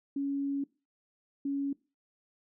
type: tone bursts at uneven times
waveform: sine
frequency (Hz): 279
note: C#4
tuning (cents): +11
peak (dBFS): -29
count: 2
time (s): 0.16-0.64 / 1.45-1.73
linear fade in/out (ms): 5
effects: noise-tail reverb RT60 0.3 s tail -21 dB re dry